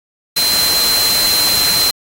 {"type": "tone in noise", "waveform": "sine", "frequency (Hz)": 4110, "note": "C8", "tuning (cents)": -32, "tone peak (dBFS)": -13, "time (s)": [0.36, 1.91], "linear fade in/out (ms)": 10, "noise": "white", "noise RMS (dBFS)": -17, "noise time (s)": [0.36, 1.91], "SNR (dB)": 1, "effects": ["AAC 48 kbps"]}